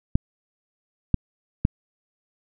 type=clicks; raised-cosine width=5 ms; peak=-5 dBFS; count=3; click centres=0.155 / 1.143 / 1.651 s; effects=none